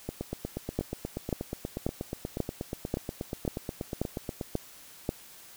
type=two click trains; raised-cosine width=2 ms; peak=-19 / -14 dBFS; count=37 / 9; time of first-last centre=0.09-4.412 / 0.79-5.091 s; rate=8.33 / 1.86 Hz; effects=white hiss -51 dBFS RMS until 5.56 s